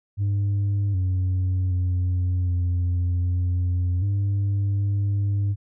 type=tone with pitch steps; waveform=sine; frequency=100.5 / 92.4 / 90.4 / 88.6 / 89.5 / 99.9 / 100.5 Hz; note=G2 / F#2 / F#2 / F2 / F2 / G2 / G2; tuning=+44 / -2 / -40 / +25 / +43 / +33 / +44 cents; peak=-17 dBFS; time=0.17-5.56 s; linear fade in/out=50 ms; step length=770 ms; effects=tanh soft clip ceiling -19 dBFS